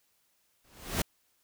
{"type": "noise with exponential growth", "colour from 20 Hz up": "pink", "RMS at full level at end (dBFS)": -27, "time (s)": [0.64, 1.02], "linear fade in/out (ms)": 5, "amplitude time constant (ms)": 82, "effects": ["white hiss -72 dBFS RMS until 1.43 s"]}